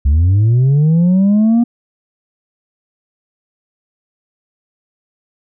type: linear sweep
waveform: sine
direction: up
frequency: 66.4 to 240 Hz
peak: -5 dBFS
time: 0.05-1.64 s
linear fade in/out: 10 ms
effects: tanh soft clip ceiling -7 dBFS